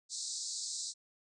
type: band-pass noise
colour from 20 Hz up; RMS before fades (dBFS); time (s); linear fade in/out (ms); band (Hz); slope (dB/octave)
white; -40; 0.09-0.94; 50; 3900 to 8400; 96
effects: none